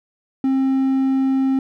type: tone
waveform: triangle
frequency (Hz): 266.4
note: C4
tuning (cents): +31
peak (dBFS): -13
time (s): 0.44-1.59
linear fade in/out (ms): 2
effects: none